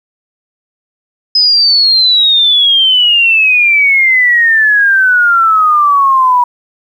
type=exponential sweep; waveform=sine; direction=down; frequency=5080 to 967 Hz; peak=-5 dBFS; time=1.35-6.44 s; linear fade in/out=5 ms; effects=7-bit